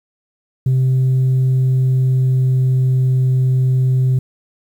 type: tone with pitch glide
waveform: sine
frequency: 130.1 to 129.28 Hz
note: C3 to C3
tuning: -9 to -20 cents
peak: -9 dBFS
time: 0.66-4.19 s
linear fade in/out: 5 ms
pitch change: -11 cents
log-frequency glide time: 1.43-3.18 s
effects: tanh soft clip ceiling -10 dBFS + 8-bit